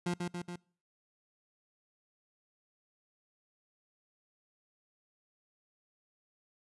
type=tone with echo; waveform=30% pulse; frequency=175.8 Hz; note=F3; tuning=12 cents sharp; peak=-28 dBFS; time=0.06-0.14 s; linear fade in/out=5 ms; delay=140 ms; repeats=3; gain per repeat=-3 dB; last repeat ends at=0.56 s; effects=noise-tail reverb RT60 0.5 s tail -25 dB re dry + resampled to 24000 Hz